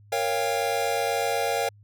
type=chord; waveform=square; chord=G half-diminished seventh; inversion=first; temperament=equal with one note detuned; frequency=466.2 / 554.4 / 698.5 / 800.5 Hz; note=Bb4 / Db5 / F5 / G5; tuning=0 / 0 / 0 / +36 cents; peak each=-30 dBFS; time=0.12-1.69 s; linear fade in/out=5 ms; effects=added 103 Hz sine -50 dBFS peak until 1.83 s